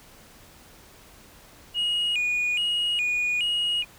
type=tone with vibrato; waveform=sine; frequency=2660 Hz; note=E7; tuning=15 cents sharp; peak=-20 dBFS; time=1.74-3.85 s; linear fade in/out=50 ms; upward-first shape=square; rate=1.2 Hz; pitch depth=140 cents each way; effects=tanh soft clip ceiling -21 dBFS + pink hiss -51 dBFS RMS until 3.98 s